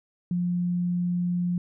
sine tone, 176.6 Hz, F3, 20 cents sharp, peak -23 dBFS, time 0.31-1.58 s, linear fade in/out 2 ms, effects none

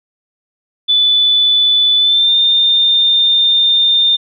sine tone with pitch glide, 3485 to 3616 Hz, A7 to A7, -17 to +47 cents, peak -8 dBFS, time 0.88-4.17 s, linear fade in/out 20 ms, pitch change +64 cents, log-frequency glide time 1.98-2.35 s, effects none

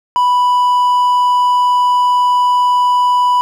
triangle tone, 987.8 Hz, B5, in tune, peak -7 dBFS, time 0.16-3.41 s, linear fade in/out 0 ms, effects none

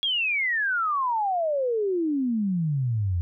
sine exponential sweep, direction down, 3346 to 83.2 Hz, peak -22 dBFS, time 0.03-3.21 s, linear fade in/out 0 ms, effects none

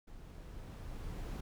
brown noise with level ramp, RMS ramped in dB -52 to -40 dBFS, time 0.07-1.41 s, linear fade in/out 10 ms, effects none

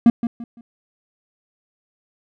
triangle tone with echo, 234.2 Hz, A#3, 8 cents sharp, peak -5 dBFS, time 0.06-0.1 s, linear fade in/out 2 ms, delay 170 ms, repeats 3, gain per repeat -11 dB, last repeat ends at 0.61 s, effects none

